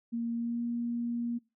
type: tone with pitch glide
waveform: sine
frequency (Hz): 233.1 to 236.8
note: A#3 to A#3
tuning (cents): 0 to +27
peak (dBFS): -30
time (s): 0.12-1.39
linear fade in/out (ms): 20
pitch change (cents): +27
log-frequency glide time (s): 0.34-0.62
effects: noise-tail reverb RT60 0.3 s tail -24 dB re dry